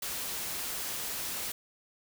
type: noise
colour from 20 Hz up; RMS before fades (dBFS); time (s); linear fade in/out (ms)
white; -36; 0.02-1.52; 5
effects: none